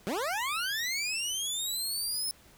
20% pulse linear sweep, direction up, 172.8 to 5274 Hz, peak -25 dBFS, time 0.07-2.31 s, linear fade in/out 0 ms, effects pink hiss -58 dBFS RMS until 2.57 s

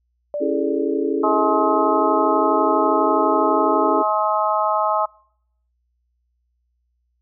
sine tone with exponential decay, 587.3 Hz, D5, in tune, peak -21 dBFS, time 0.34-2.41 s, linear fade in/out 1 ms, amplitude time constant 450 ms
sine chord, A major seventh, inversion first, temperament equal with one note detuned, 277.2 / 329.6 / 407.9 / 440 Hz, C#4 / E4 / G#4 / A4, 0 / 0 / -31 / 0 cents, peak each -24 dBFS, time 0.4-4.03 s, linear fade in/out 20 ms
harmonic tone, 212.2 Hz, G#3, 38 cents sharp, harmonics 3 / 4 / 5 / 6, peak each -22 / -22 / -22 / -22 dBFS, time 1.23-5.06 s, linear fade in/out 10 ms
effects noise-tail reverb RT60 0.7 s tail -26 dB re dry + added 60 Hz sine -66 dBFS peak until 7.21 s

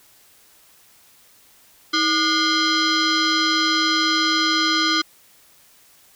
sine tone with frequency modulation, 1452 Hz, F#6, 33 cents flat, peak -16 dBFS, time 1.93-5.02 s, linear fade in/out 10 ms, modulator 886 Hz, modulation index 3.9, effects white hiss -53 dBFS RMS until 6.15 s

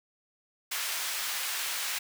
pink high-pass noise, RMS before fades -33 dBFS, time 0.71-1.99 s, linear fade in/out 10 ms, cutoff 1500 Hz, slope 12 dB/octave, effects none

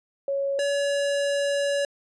sine / square tone pair in turn, 554 / 566.6 Hz, C#5 / C#5, -1 / +38 cents, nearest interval unison, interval 39 cents, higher second, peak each -23 dBFS, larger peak neither, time 0.28-0.59 / 0.59-1.85 s, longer second, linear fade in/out 2 ms, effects resampled to 22050 Hz

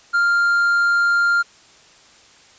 triangle tone, 1396.9 Hz, F6, in tune, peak -12 dBFS, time 0.13-1.43 s, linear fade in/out 20 ms, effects white hiss -49 dBFS RMS until 2.58 s + resampled to 16000 Hz

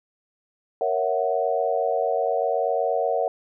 sine chord, F# dominant seventh, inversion first, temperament equal, 466.2 / 554.4 / 659.3 / 740 Hz, A#4 / C#5 / E5 / F#5, 0 / 0 / 0 / 0 cents, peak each -26 dBFS, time 0.81-3.28 s, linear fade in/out 2 ms, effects none

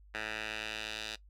10% pulse tone with band-pass filter sweep, 108.4 Hz, A2, 25 cents flat, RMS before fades -40 dBFS, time 0.14-1.16 s, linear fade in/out 10 ms, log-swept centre 2000 to 3800 Hz, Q 1.7, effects noise-tail reverb RT60 0.1 s tail -18 dB re dry + added 50 Hz sine -55 dBFS peak until 1.29 s

